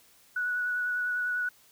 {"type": "tone with vibrato", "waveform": "sine", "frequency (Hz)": 1472, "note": "F#6", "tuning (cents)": -9, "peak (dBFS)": -27, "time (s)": [0.36, 1.49], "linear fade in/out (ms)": 5, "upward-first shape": "triangle", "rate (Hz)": 10, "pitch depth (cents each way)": 17, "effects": ["white hiss -60 dBFS RMS until 1.71 s"]}